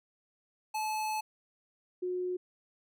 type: tone pair in turn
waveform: square / sine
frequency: 863 / 362.8 Hz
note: A5 / F#4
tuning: -34 / -34 cents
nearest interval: octave + minor third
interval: 1500 cents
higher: first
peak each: -32 / -31 dBFS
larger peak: second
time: 0.74-1.21 / 2.02-2.37 s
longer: first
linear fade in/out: 10 ms
effects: none